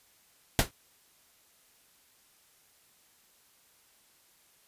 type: noise with exponential decay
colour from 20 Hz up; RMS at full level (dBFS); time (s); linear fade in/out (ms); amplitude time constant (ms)
pink; -19; 0.59-0.71; 0; 24
effects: white hiss -64 dBFS RMS until 4.67 s + resampled to 32000 Hz